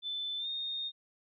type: tone with pitch glide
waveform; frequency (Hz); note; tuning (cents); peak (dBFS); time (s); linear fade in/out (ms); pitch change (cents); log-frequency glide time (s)
sine; 3520 to 3682; A7 to A#7; 0 to -22; -34; 0.02-0.92; 50; +78; 0.38-0.48
effects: none